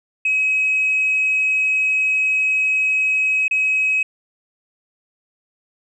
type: tone with dropouts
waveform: sine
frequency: 2548 Hz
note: D#7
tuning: 41 cents sharp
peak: -14 dBFS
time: 0.25-4.03 s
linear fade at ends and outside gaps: 5 ms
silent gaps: 3.481-3.51 s
effects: tanh soft clip ceiling -11 dBFS